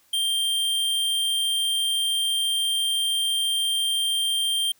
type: tone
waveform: square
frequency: 3173 Hz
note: G7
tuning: 20 cents sharp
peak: -22 dBFS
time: 0.13-4.72 s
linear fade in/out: 5 ms
effects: white hiss -61 dBFS RMS until 4.79 s